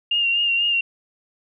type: tone with vibrato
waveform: sine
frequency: 2797 Hz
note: F7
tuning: 2 cents sharp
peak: -17 dBFS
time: 0.11-0.81 s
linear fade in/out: 5 ms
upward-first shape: sine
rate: 4.1 Hz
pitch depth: 33 cents each way
effects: none